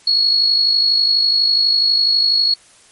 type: tone with amplitude modulation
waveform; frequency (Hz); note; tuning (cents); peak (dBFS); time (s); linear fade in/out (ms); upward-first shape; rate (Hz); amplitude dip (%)
sine; 4340; C#8; -37; -9; 0.07-2.54; 5; sine; 52.1; 50
effects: white hiss -48 dBFS RMS until 2.91 s + MP3 48 kbps